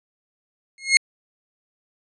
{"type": "tone with exponential growth", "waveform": "sawtooth", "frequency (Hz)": 2156, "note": "C#7", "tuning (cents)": -49, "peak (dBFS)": -4, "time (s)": [0.78, 0.97], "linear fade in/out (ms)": 1, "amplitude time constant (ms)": 40, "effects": ["resampled to 22050 Hz"]}